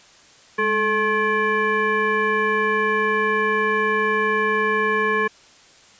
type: tone with frequency modulation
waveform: sine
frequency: 1074 Hz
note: C6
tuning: 45 cents sharp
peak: -17 dBFS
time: 0.58-5.28 s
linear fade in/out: 10 ms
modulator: 640 Hz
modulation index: 1.5
effects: white hiss -50 dBFS RMS until 5.99 s + resampled to 16000 Hz